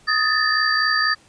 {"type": "tone cluster", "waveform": "sine", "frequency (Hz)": [1252, 1735, 1799, 4656], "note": ["D#6", "A6", "A6", "D8"], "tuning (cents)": [10, -25, 38, -16], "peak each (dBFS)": -22, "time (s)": [0.07, 1.15], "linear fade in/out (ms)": 20, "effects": ["pink hiss -53 dBFS RMS until 1.28 s", "resampled to 22050 Hz"]}